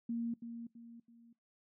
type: tone with echo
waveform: sine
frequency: 233.1 Hz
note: A#3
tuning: in tune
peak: -34 dBFS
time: 0.09-0.34 s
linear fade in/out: 5 ms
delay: 330 ms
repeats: 3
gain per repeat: -8 dB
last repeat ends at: 1.33 s
effects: noise-tail reverb RT60 0.2 s tail -22 dB re dry